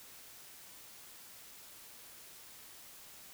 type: silence
effects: white hiss -54 dBFS RMS until 3.33 s